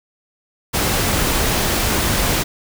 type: noise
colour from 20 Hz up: pink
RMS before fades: -18 dBFS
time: 0.73-2.44 s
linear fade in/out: 20 ms
effects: none